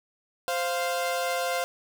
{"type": "tone pair together", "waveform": "sawtooth", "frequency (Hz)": [521.7, 697], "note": ["C5", "F5"], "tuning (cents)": [-5, -4], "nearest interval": "perfect fourth", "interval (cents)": 501, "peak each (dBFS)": -25, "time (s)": [0.48, 1.64], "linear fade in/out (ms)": 0, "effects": []}